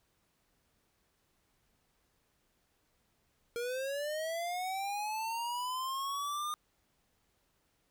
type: linear sweep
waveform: square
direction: up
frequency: 466.2 to 1221 Hz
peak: -35 dBFS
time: 3.56-6.54 s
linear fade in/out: 0 ms
effects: pink hiss -75 dBFS RMS until 7.9 s